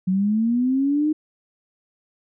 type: linear sweep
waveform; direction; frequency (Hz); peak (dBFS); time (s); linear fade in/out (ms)
sine; up; 181.9 to 311.1; -17; 0.07-1.13; 10
effects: none